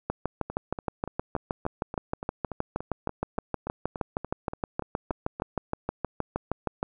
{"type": "two click trains", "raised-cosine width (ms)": 1, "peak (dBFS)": [-13, -20], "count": [44, 18], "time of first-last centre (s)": [[0.1, 6.829], [0.5, 5.399]], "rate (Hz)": [6.39, 3.47], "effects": []}